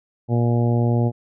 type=harmonic tone; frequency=118.8 Hz; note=A#2; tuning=33 cents sharp; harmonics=1 / 2 / 3 / 4 / 5 / 6 / 7; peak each=-17 / -23 / -27 / -29 / -31 / -33 / -34 dBFS; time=0.28-1.12 s; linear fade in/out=50 ms; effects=none